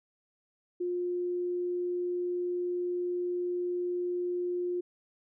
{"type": "tone", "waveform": "sine", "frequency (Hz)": 355.1, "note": "F4", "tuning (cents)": 29, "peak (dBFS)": -29, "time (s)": [0.8, 4.81], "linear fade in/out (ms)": 10, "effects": []}